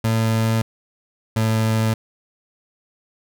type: tone pair in turn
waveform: 30% pulse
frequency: 112.2 / 110.85 Hz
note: A2 / A2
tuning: +34 / +13 cents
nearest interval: unison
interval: 21 cents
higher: first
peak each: -14 dBFS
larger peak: neither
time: 0.04-0.62 / 1.36-1.94 s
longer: neither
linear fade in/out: 5 ms
effects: none